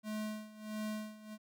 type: tone with tremolo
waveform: square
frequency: 214.4 Hz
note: A3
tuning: 45 cents flat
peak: -37 dBFS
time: 0.03-1.38 s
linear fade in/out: 50 ms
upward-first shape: sine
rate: 1.5 Hz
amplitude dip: 85%
effects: none